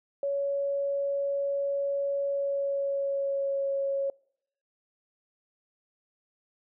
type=tone with pitch glide; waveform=sine; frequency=560 to 551 Hz; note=C#5 to C#5; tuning=+18 to -11 cents; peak=-26 dBFS; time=0.23-4.1 s; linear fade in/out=2 ms; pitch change=-29 cents; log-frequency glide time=2.27-3.68 s; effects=noise-tail reverb RT60 0.7 s tail -26 dB re dry